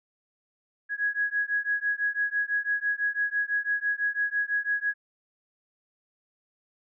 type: beating tone pair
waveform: sine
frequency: 1661.2 / 1667.2 Hz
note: G#6 / G#6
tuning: 0 / +6 cents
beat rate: 6 Hz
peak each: -28 dBFS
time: 0.89-4.94 s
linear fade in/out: 50 ms
effects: none